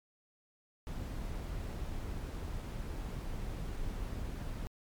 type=noise; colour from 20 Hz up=brown; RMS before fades=-39 dBFS; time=0.87-4.67 s; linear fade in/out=0 ms; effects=MP3 96 kbps